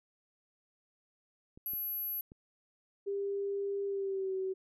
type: clicks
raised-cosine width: 3 ms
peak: -39 dBFS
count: 3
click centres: 1.575 / 1.735 / 2.319 s
type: tone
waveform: sine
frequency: 11700 Hz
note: F#9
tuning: 21 cents flat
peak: -34 dBFS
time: 1.66-2.21 s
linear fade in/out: 2 ms
type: tone with pitch glide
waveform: sine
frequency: 398.9 to 379.1 Hz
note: G4 to F#4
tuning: +30 to +42 cents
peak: -32 dBFS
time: 3.06-4.54 s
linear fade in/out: 20 ms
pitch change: -88 cents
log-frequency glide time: 3.86-4.34 s
effects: none